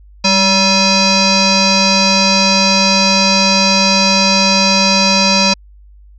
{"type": "tone with frequency modulation", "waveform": "sine", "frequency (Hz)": 2498, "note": "D#7", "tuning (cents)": 6, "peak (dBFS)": -8, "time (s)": [0.24, 5.54], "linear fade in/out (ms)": 10, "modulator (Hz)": 767, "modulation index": 4.1, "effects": ["added 50 Hz sine -38 dBFS peak until 6.18 s"]}